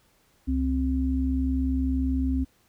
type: tone pair together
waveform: sine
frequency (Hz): 68 / 262.3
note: C#2 / C4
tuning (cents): -33 / +4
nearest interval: octave + major seventh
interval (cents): 2337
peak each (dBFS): -25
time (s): 0.47-2.45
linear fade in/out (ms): 20
effects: pink hiss -64 dBFS RMS until 2.68 s